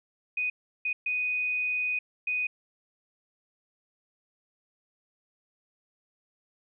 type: tone bursts at uneven times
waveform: sine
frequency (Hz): 2489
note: D#7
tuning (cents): 0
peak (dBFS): -26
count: 4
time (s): 0.37-0.5 / 0.85-0.93 / 1.06-1.99 / 2.27-2.47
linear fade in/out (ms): 5
effects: none